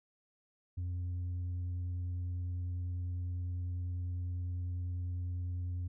sine tone with tanh clipping, 89 Hz, F2, 33 cents sharp, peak -35 dBFS, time 0.77-5.88 s, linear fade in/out 10 ms, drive 2 dB, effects none

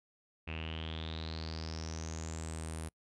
sawtooth tone with low-pass filter sweep, 80.1 Hz, E2, 49 cents flat, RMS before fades -41 dBFS, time 0.47-2.89 s, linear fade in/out 10 ms, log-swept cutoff 2600 to 10000 Hz, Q 8.8, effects noise-tail reverb RT60 0.1 s tail -26 dB re dry

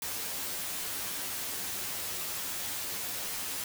white noise with comb filter, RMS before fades -36 dBFS, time 0.02-3.64 s, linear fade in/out 2 ms, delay 11 ms, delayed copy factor +0.65, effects none

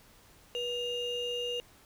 triangle ring-modulated tone, 1654 Hz, G#6, 8 cents flat, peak -27 dBFS, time 0.55-1.6 s, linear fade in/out 0 ms, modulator 1170 Hz, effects pink hiss -59 dBFS RMS until 1.85 s

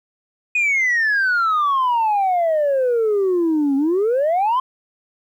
sine exponential two-way sweep, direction down then up, 2500 to 268.7 to 1063 Hz, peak -13 dBFS, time 0.55-4.6 s, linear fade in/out 5 ms, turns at 3.76 s, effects tanh soft clip ceiling -13 dBFS + 9-bit

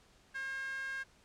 sawtooth tone with high-pass filter, 537 Hz, C5, 45 cents sharp, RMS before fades -40 dBFS, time 0.34-1.04 s, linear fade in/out 20 ms, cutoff 1600 Hz, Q 8.2, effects pink hiss -65 dBFS RMS until 1.24 s + low-pass 8000 Hz 12 dB/octave

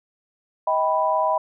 sine chord, Eb augmented, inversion none, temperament equal with one note detuned, 633.1 / 784 / 987.8 Hz, Eb5 / G5 / B5, +30 / 0 / 0 cents, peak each -22 / -25 / -21 dBFS, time 0.67-1.38 s, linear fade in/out 5 ms, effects none

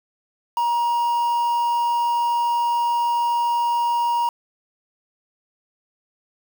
triangle tone with quantisation, 947 Hz, A#5, 27 cents sharp, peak -16 dBFS, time 0.57-4.29 s, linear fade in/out 2 ms, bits 6, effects none

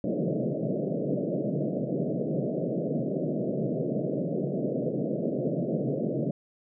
pink band-pass noise, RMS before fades -29 dBFS, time 0.04-6.31 s, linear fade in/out 2 ms, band 130 to 640 Hz, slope 96 dB/octave, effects none

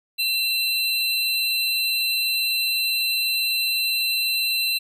square tone pair together, 2709 / 4044 Hz, E7 / B7, +47 / +40 cents, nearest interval perfect fifth, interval 693 cents, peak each -25 / -23 dBFS, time 0.18-4.79 s, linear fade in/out 20 ms, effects none

